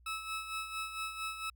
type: tone with tremolo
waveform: 20% pulse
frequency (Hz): 1300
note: E6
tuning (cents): -24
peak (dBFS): -30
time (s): 0.06-1.5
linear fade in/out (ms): 5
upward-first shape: sine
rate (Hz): 4.4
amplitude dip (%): 60
effects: added 60 Hz sine -59 dBFS peak until 1.55 s